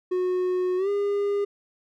triangle tone with pitch glide, 365.1 to 405.1 Hz, F#4 to G#4, -23 to -43 cents, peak -20 dBFS, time 0.11-1.45 s, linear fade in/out 10 ms, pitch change +180 cents, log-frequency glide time 0.77-0.89 s, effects none

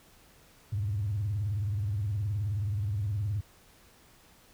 sine tone with vibrato, 102 Hz, G#2, 31 cents flat, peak -27 dBFS, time 0.72-3.41 s, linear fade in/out 10 ms, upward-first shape sine, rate 19 Hz, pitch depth 170 cents each way, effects tanh soft clip ceiling -23 dBFS + pink hiss -59 dBFS RMS until 4.53 s

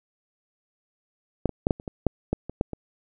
clicks, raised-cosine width 2 ms, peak -7 / -19 / -7 / -7 / -27 / -19 / -6 / -10 / -20 / -8 / -19 dBFS, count 11, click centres 1.457 / 1.493 / 1.669 / 1.708 / 1.799 / 1.878 / 2.067 / 2.33 / 2.496 / 2.611 / 2.733 s, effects none

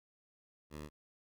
10% pulse tone, 75.2 Hz, D2, 42 cents sharp, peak -36 dBFS, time 0.7-0.9 s, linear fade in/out 50 ms, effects none

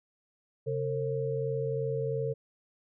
sine tone cluster, 134.3 / 453.1 / 536 Hz, C3 / A#4 / C5, +46 / -49 / +42 cents, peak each -33 / -31 / -37 dBFS, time 0.66-2.34 s, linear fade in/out 20 ms, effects none

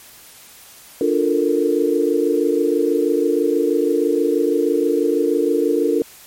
sine chord, Bb major seventh, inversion first, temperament equal, 293.7 / 349.2 / 440 / 466.2 Hz, D4 / F4 / A4 / Bb4, 0 / 0 / 0 / 0 cents, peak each -20 dBFS, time 1.01-6.02 s, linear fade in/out 2 ms, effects white hiss -43 dBFS RMS until 6.26 s + MP3 64 kbps

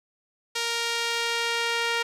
sawtooth tone with band-pass filter sweep, 466.2 Hz, A#4, in tune, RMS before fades -27 dBFS, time 0.55-2.03 s, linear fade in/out 10 ms, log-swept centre 4300 to 2500 Hz, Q 0.88, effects resampled to 32000 Hz + 9-bit

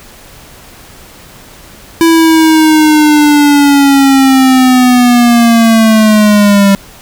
square linear sweep, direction down, 331.8 to 196.4 Hz, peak -4 dBFS, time 2.01-6.75 s, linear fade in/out 0 ms, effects pink hiss -35 dBFS RMS until 7.01 s

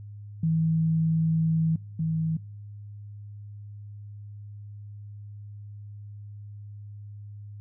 sine tone pair in turn, 161.4 / 160.6 Hz, E3 / E3, -36 / -45 cents, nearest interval unison, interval 9 cents, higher first, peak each -21 / -24 dBFS, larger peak first, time 0.43-1.76 / 1.99-2.37 s, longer first, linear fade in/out 5 ms, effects noise-tail reverb RT60 0.8 s tail -25 dB re dry + added 103 Hz sine -39 dBFS peak until 7.6 s

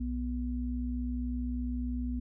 sine tone pair together, 61.6 / 246.4 Hz, B1 / B3, -4 / -4 cents, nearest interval 2 octaves, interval 2400 cents, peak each -33 / -34 dBFS, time 0-2.2 s, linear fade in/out 10 ms, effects none

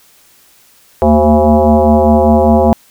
sine tone with frequency modulation, 224 Hz, A3, 31 cents sharp, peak -5 dBFS, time 1.02-2.73 s, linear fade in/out 0 ms, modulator 151 Hz, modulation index 4, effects white hiss -47 dBFS RMS until 2.9 s

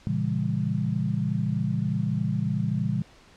sine chord, A# diminished seventh, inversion none, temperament just, 116.54 / 139.85 / 167.82 / 201.4 Hz, A#2 / C#3 / E3 / G3, 0 / +16 / +31 / +47 cents, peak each -29 dBFS, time 0.07-3.02 s, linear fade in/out 0 ms, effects pink hiss -54 dBFS RMS until 3.36 s + low-pass 6000 Hz 12 dB/octave

